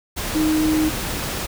sine tone in noise, 311.1 Hz, D#4, in tune, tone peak -16 dBFS, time 0.34-0.9 s, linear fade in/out 20 ms, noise pink, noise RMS -26 dBFS, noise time 0.16-1.47 s, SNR +7 dB, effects none

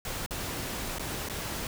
pink noise with dropouts, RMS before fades -35 dBFS, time 0.05-1.67 s, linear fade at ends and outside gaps 1 ms, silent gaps 0.262-0.308 / 0.985-0.995 / 1.287-1.297 s, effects none

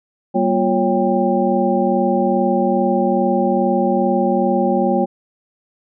sine tone cluster, 193.6 / 236 / 354.3 / 553 / 792 Hz, G3 / A#3 / F4 / C#5 / G5, -21 / +22 / +25 / -4 / +18 cents, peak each -20 dBFS, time 0.34-5.06 s, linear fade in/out 20 ms, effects none

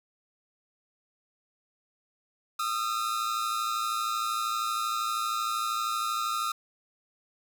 45% pulse tone pair together, 1231.2 / 1344 Hz, D#6 / E6, -19 / +33 cents, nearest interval major second, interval 152 cents, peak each -30 / -32 dBFS, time 2.59-6.52 s, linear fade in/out 5 ms, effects none

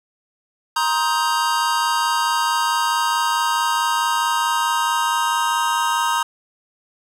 square chord, C minor seventh, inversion third, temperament just, 941.9 / 1046.5 / 1255.8 / 1569.8 Hz, Bb5 / C6 / Eb6 / G6, +18 / 0 / +16 / +2 cents, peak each -21 / -26 / -24 / -27 dBFS, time 0.76-6.23 s, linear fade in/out 5 ms, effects low-pass 12000 Hz 12 dB/octave + 8-bit

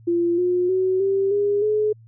sine tone with pitch steps, 343.5 / 358.5 / 374.2 / 390.5 / 407.5 / 425.3 Hz, F4 / F4 / F#4 / G4 / G#4 / G#4, -29 / +45 / +20 / -7 / -33 / +41 cents, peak -17 dBFS, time 0.07-1.93 s, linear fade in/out 10 ms, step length 310 ms, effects added 113 Hz sine -45 dBFS peak until 2.07 s

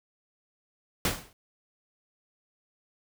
pink noise with exponential decay, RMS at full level -23 dBFS, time 1.05-1.33 s, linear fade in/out 2 ms, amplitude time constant 59 ms, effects none

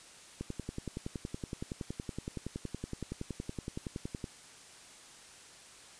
click train, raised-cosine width 3 ms, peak -24 dBFS, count 42, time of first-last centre 0.41-4.242 s, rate 10.7 Hz, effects white hiss -54 dBFS RMS until 5.99 s + resampled to 22050 Hz

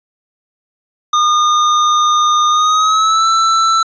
square tone with pitch glide, 1219 to 1329.3 Hz, D#6 to E6, -36 to +14 cents, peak -10 dBFS, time 1.13-3.83 s, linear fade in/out 5 ms, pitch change +150 cents, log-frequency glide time 2.49-3.27 s, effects resampled to 16000 Hz

